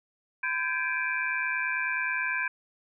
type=tone cluster; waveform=sine; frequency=1011 / 1569 / 1678 / 2348 / 2498 Hz; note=B5 / G6 / G#6 / D7 / D#7; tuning=+40 / +1 / +17 / -1 / +6 cents; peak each=-36 / -31 / -34 / -31 / -39 dBFS; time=0.43-2.48 s; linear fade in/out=5 ms; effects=none